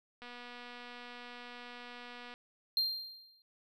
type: click train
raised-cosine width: 0.3 ms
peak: -33 dBFS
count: 516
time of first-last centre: 0.22-2.339 s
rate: 243 Hz
type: tone with exponential decay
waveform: triangle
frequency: 4186 Hz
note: C8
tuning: in tune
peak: -25 dBFS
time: 2.77-3.42 s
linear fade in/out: 1 ms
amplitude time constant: 140 ms
effects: none